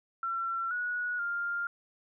sine tone with pitch steps, 1355 / 1461 / 1400 Hz, E6 / F#6 / F6, +47 / -22 / +4 cents, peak -30 dBFS, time 0.23-1.67 s, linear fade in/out 2 ms, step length 480 ms, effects none

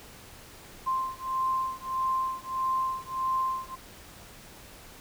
sine beating tone pair, 1046.5 / 1048.1 Hz, C6 / C6, 0 / +3 cents, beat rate 1.6 Hz, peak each -30 dBFS, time 0.86-3.76 s, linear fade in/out 20 ms, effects pink hiss -49 dBFS RMS until 5 s

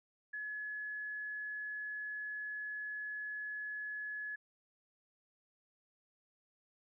sine tone, 1700 Hz, G#6, 40 cents sharp, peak -39 dBFS, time 0.33-4.36 s, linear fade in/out 10 ms, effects none

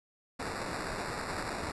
white noise with sample-and-hold, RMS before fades -37 dBFS, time 0.39-1.72 s, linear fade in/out 10 ms, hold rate 3150 Hz, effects resampled to 24000 Hz

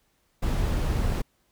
brown noise, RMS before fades -25 dBFS, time 0.42-1.22 s, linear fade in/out 10 ms, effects pink hiss -69 dBFS RMS until 1.51 s

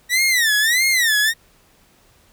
sawtooth tone with vibrato, 1899 Hz, A#6, 32 cents sharp, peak -11 dBFS, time 0.09-1.34 s, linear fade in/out 50 ms, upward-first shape sine, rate 1.6 Hz, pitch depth 210 cents each way, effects pink hiss -55 dBFS RMS until 2.32 s

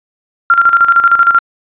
sine tone with tremolo, 1381 Hz, F6, 20 cents flat, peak -3 dBFS, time 0.5-1.39 s, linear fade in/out 2 ms, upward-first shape square, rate 13 Hz, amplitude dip 65%, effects resampled to 8000 Hz

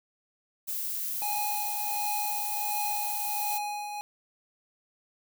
violet noise, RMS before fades -33 dBFS, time 0.67-3.59 s, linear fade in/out 20 ms
square tone with tremolo, 830.6 Hz, G#5, in tune, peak -30 dBFS, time 1.22-4.01 s, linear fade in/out 0 ms, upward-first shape triangle, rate 1.4 Hz, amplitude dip 50%
effects none

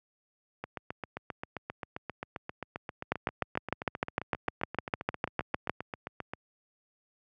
two click trains, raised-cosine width 0.5 ms, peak -12 / -21 dBFS, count 18 / 44, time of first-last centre 3.12-5.696 / 0.64-6.335 s, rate 6.6 / 7.55 Hz, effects high-pass 80 Hz 12 dB/octave

